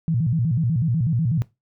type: tone with vibrato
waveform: sine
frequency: 138.8 Hz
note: C#3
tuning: 3 cents sharp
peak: -18 dBFS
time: 0.08-1.42 s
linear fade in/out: 0 ms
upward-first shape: square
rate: 8.1 Hz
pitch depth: 280 cents each way
effects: noise-tail reverb RT60 0.2 s tail -18 dB re dry